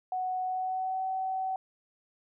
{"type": "tone with pitch glide", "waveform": "sine", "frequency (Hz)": [741, 757.9], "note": ["F#5", "F#5"], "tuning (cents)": [2, 41], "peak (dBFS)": -29, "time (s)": [0.12, 1.56], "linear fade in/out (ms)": 2, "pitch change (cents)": 39, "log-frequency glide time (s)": [0.44, 1.04], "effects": []}